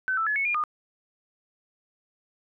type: tone with pitch steps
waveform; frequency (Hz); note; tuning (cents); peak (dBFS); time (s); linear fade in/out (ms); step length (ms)
sine; 1523 / 1323 / 1706 / 2205 / 2414 / 1221; F#6 / E6 / G#6 / C#7 / D7 / D#6; +50 / +6 / +46 / -10 / +47 / -33; -23; 0.08-0.638; 0; 93
effects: none